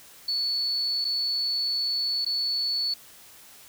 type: tone with dropouts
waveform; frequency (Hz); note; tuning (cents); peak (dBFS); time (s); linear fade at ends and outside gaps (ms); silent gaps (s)
sine; 4435; C#8; 0; -24; 0.28-2.94; 5; 1.045-1.049 / 2.249-2.262
effects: white hiss -50 dBFS RMS until 3.68 s